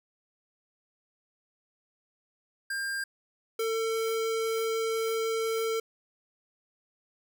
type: tone pair in turn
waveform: square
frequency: 1600 / 449 Hz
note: G6 / A4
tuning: +35 / +35 cents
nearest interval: octave + minor seventh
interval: 2200 cents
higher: first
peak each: -31 / -28 dBFS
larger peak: second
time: 2.7-3.04 / 3.59-5.8 s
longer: second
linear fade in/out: 5 ms
effects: none